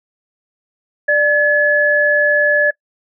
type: tone pair together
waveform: sine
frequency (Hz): 591.8 / 1708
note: D5 / G#6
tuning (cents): +13 / +48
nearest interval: octave + tritone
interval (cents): 1835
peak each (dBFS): -15 / -11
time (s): 1.08-2.71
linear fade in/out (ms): 10
effects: noise-tail reverb RT60 0.1 s tail -25 dB re dry